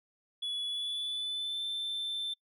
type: tone with pitch glide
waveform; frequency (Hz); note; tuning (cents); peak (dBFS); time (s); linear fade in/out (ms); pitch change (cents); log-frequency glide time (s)
sine; 3405 to 3548; G#7 to A7; +42 to +14; -30; 0.42-2.34; 10; +72; 0.66-1.64
effects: noise-tail reverb RT60 0.1 s tail -25 dB re dry + tanh soft clip ceiling -32 dBFS